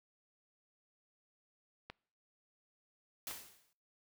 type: clicks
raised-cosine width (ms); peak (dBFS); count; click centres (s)
0.3; -29; 2; 1.9 / 3.311
type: noise with exponential decay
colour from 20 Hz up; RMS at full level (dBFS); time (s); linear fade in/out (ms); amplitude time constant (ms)
white; -41; 3.27-3.73; 1; 100
effects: noise-tail reverb RT60 0.6 s tail -26 dB re dry